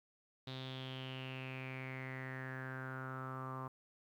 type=tone with low-pass filter sweep; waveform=sawtooth; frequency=130.81 Hz; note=C3; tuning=in tune; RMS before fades=-45 dBFS; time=0.47-3.68 s; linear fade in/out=5 ms; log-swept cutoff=3800 to 1100 Hz; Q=7.5; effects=12-bit